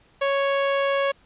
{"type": "tone", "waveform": "sawtooth", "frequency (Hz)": 554.4, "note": "C#5", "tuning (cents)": 0, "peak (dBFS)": -16, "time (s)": [0.21, 1.12], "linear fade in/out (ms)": 10, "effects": ["pink hiss -58 dBFS RMS until 1.25 s", "resampled to 8000 Hz"]}